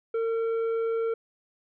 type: tone with tanh clipping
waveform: triangle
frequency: 454.7 Hz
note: A#4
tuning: 43 cents flat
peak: -26 dBFS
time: 0.14-1.14 s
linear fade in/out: 5 ms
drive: 11 dB
effects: none